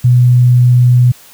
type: tone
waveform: sine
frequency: 123.47 Hz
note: B2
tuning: in tune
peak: -4 dBFS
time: 0.04-1.12 s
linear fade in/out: 10 ms
effects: white hiss -40 dBFS RMS until 1.33 s